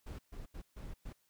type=noise bursts at uneven times; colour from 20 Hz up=brown; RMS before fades=-45 dBFS; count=5; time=0.06-0.19 / 0.32-0.46 / 0.54-0.62 / 0.76-0.94 / 1.05-1.13 s; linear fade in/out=10 ms; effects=white hiss -75 dBFS RMS until 1.29 s